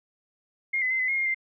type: tone with pitch steps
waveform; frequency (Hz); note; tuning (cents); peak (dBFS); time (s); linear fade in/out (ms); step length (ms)
sine; 2132 / 2020 / 2071 / 2022 / 2147 / 2128 / 2092; C7 / B6 / C7 / B6 / C7 / C7 / C7; +32 / +39 / -18 / +40 / +44 / +29 / -1; -23; 0.73-1.346; 10; 88
effects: none